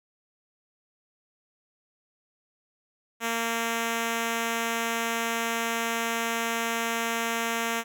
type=tone; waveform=5% pulse; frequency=230 Hz; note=A#3; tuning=23 cents flat; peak=-15 dBFS; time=3.2-7.84 s; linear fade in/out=50 ms; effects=none